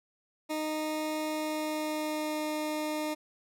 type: tone with pitch glide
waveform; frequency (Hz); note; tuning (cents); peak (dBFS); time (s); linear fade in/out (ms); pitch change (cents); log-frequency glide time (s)
20% pulse; 309 to 305.6; D#4 to D#4; -12 to -31; -26; 0.49-3.15; 20; -19; 1.21-2.45
effects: none